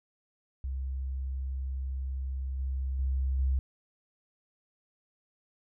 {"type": "tone with level steps", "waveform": "sine", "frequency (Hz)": 66.1, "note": "C2", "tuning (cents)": 18, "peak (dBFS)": [-31, -29, -26, -24], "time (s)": [0.64, 3.59], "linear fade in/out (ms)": 0, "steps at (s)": [2.59, 2.99, 3.39], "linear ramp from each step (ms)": 2, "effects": []}